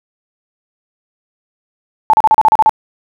sine tone bursts, 870 Hz, A5, 20 cents flat, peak -4 dBFS, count 9, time 2.1-2.694 s, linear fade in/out 0 ms, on 34 ms, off 36 ms, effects none

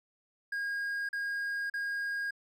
triangle tone bursts, 1629 Hz, G#6, 34 cents flat, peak -30 dBFS, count 3, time 0.52-2.308 s, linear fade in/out 5 ms, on 570 ms, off 39 ms, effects none

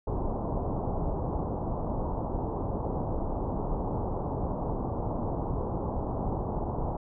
pink low-pass noise, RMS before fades -31 dBFS, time 0.07-6.97 s, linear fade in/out 5 ms, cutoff 1000 Hz, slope 48 dB/octave, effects none

